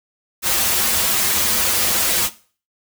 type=noise with comb filter; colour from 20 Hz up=white; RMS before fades=-18 dBFS; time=0.42-2.3 s; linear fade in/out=50 ms; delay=6.9 ms; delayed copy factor=-1; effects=noise-tail reverb RT60 0.4 s tail -17 dB re dry